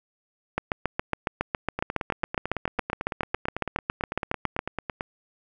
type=two click trains; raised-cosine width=0.5 ms; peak=-9 / -14 dBFS; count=30 / 30; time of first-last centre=0.58-4.591 / 1.79-5.009 s; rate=7.23 / 9.01 Hz; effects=none